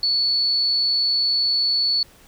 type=tone; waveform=sine; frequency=4435 Hz; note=C#8; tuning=in tune; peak=-17 dBFS; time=0.03-2.03 s; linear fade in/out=2 ms; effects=pink hiss -51 dBFS RMS until 2.27 s